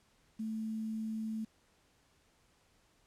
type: tone with quantisation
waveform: sine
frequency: 220 Hz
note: A3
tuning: in tune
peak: -35 dBFS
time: 0.39-1.45 s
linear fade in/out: 10 ms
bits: 10
effects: pink hiss -70 dBFS RMS until 3.06 s + low-pass 10000 Hz 12 dB/octave